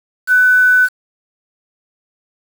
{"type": "tone with quantisation", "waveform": "sine", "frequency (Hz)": 1499, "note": "F#6", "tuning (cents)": 22, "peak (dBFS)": -7, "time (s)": [0.27, 0.89], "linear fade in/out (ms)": 50, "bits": 5, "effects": []}